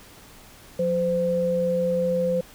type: tone pair together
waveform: sine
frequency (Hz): 178.71 / 514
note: F3 / C5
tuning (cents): +40 / -31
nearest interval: octave + tritone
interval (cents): 1829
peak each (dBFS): -27 / -21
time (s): 0.79-2.41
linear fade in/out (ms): 5
effects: pink hiss -48 dBFS RMS until 2.54 s